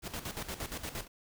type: noise with tremolo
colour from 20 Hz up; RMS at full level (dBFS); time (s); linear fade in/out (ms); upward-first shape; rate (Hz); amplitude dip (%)
pink; -38; 0.02-1.08; 50; square; 8.6; 70
effects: none